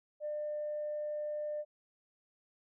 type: tone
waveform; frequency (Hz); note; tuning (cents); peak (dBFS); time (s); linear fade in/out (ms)
sine; 599; D5; +34; -34; 0.2-1.65; 50
effects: tanh soft clip ceiling -30 dBFS